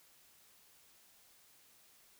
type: silence
effects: white hiss -65 dBFS RMS until 2.19 s